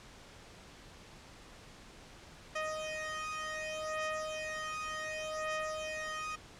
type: beating tone pair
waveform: 15% pulse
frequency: 622.3 / 622.97 Hz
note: D#5 / D#5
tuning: 0 / +2 cents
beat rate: 0.67 Hz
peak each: -33 / -33 dBFS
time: 2.55-6.36 s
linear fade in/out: 10 ms
effects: pink hiss -54 dBFS RMS until 6.59 s + low-pass 7000 Hz 12 dB/octave